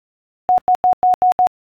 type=tone bursts at uneven times; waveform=sine; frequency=733 Hz; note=F#5; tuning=16 cents flat; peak=-9 dBFS; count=6; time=0.49-0.58 / 0.68-0.75 / 0.84-0.93 / 1.03-1.14 / 1.22-1.32 / 1.39-1.47 s; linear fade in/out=0 ms; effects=AAC 64 kbps